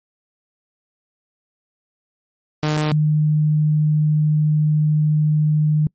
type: tone pair in turn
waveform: sawtooth / sine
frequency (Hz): 152.3 / 152.3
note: D#3 / D#3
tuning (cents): -37 / -37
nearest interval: unison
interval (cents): 0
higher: neither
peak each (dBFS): -13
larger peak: neither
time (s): 2.63-2.92 / 2.92-5.87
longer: second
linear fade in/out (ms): 2
effects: noise-tail reverb RT60 0.1 s tail -26 dB re dry + MP3 32 kbps